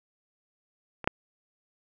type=clicks; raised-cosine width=0.5 ms; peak=-22 / -6 dBFS; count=2; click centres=1.043 / 1.075 s; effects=none